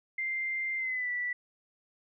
sine tone with pitch glide, 2093 to 1964.2 Hz, C7 to B6, 0 to -10 cents, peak -30 dBFS, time 0.18-1.33 s, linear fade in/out 5 ms, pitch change -110 cents, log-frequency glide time 0.77-1.1 s, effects none

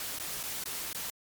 white noise with dropouts, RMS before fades -37 dBFS, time 0-1.1 s, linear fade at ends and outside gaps 1 ms, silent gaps 0.186-0.198 / 0.431-0.437 / 0.638-0.657 / 0.93-0.947 s, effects MP3 96 kbps

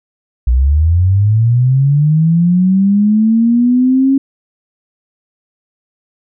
sine linear sweep, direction up, 58.1 to 274 Hz, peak -7 dBFS, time 0.47-4.18 s, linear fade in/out 5 ms, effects none

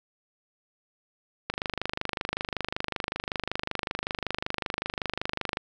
click train, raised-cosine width 0.3 ms, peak -12 dBFS, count 104, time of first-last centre 1.5-5.571 s, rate 25.3 Hz, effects none

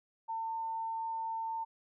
sine tone, 901 Hz, A5, 41 cents sharp, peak -34 dBFS, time 0.28-1.65 s, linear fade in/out 20 ms, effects none

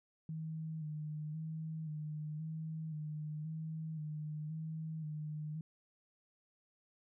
sine tone with vibrato, 155.56 Hz, D#3, in tune, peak -39 dBFS, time 0.29-5.61 s, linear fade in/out 2 ms, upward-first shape square, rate 0.95 Hz, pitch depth 37 cents each way, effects none

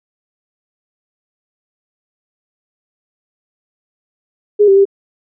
sine tone with pitch steps, 414.2 / 390.6 / 395.3 Hz, G#4 / G4 / G4, -5 / -6 / +15 cents, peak -5 dBFS, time 4.59-4.854 s, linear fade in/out 20 ms, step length 88 ms, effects none

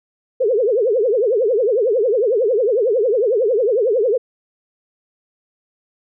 sine tone with vibrato, 459.9 Hz, A#4, 23 cents flat, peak -13 dBFS, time 0.4-4.18 s, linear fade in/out 10 ms, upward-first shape triangle, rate 11 Hz, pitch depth 300 cents each way, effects none

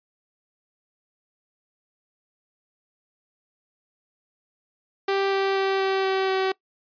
sawtooth tone with pitch steps, 392 / 389.7 / 387.5 / 385.3 / 383 / 380.8 Hz, G4 / G4 / G4 / G4 / G4 / F#4, 0 / -10 / -20 / -30 / -40 / +50 cents, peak -17 dBFS, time 5.08-6.52 s, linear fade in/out 5 ms, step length 240 ms, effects noise-tail reverb RT60 0.1 s tail -22 dB re dry + resampled to 11025 Hz

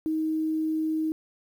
sine tone with quantisation, 315.1 Hz, D#4, 22 cents sharp, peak -24 dBFS, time 0.06-1.12 s, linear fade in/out 0 ms, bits 9, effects none

